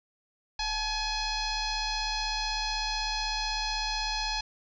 sine tone with frequency modulation, 2528 Hz, D#7, 27 cents sharp, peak -28 dBFS, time 0.59-4.41 s, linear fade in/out 5 ms, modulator 830 Hz, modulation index 3.2, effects none

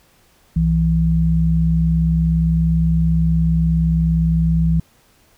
sine tone pair together, 64.27 / 163.7 Hz, C2 / E3, -30 / -12 cents, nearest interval octave + major third, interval 1618 cents, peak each -18 / -14 dBFS, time 0.56-4.8 s, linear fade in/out 5 ms, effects pink hiss -55 dBFS RMS until 5.37 s

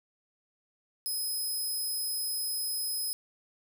5% pulse tone, 5090 Hz, D#8, 39 cents sharp, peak -25 dBFS, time 1.06-3.13 s, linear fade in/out 0 ms, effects none

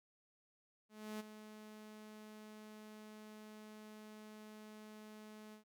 sawtooth tone with ADSR envelope, 214.2 Hz, A3, 46 cents flat, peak -38 dBFS, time 0.89-5.64 s, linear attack 310 ms, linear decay 17 ms, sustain -11 dB, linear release 110 ms, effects none

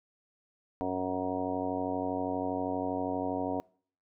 harmonic tone with a mistuned harmonic, 92.5 Hz, F#2, in tune, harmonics 1 / 2 / 3 / 4 / 5 / 6 / 7 / 8 / 10, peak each -46 / -45 / -34 / -43 / -38 / -40 / -38 / -37 / -40 dBFS, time 0.81-3.6 s, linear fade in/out 0 ms, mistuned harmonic 10, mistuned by +35 cents, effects noise-tail reverb RT60 0.5 s tail -25 dB re dry

